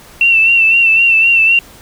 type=tone with vibrato; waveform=sine; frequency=2700 Hz; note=E7; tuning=41 cents sharp; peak=-6 dBFS; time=0.21-1.59 s; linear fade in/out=2 ms; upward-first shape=sine; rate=3.9 Hz; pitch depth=44 cents each way; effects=pink hiss -39 dBFS RMS until 1.81 s